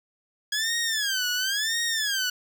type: tone with vibrato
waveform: 15% pulse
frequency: 1655 Hz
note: G#6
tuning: 6 cents flat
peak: -18 dBFS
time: 0.52-2.3 s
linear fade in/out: 5 ms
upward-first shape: sine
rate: 0.96 Hz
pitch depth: 210 cents each way
effects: none